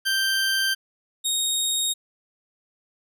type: tone pair in turn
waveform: 20% pulse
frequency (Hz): 1568 / 3736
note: G6 / A#7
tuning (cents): 0 / +3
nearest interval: octave + minor third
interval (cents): 1503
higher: second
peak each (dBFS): -16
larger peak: neither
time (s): 0.05-0.75 / 1.24-1.94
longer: neither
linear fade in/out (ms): 20
effects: none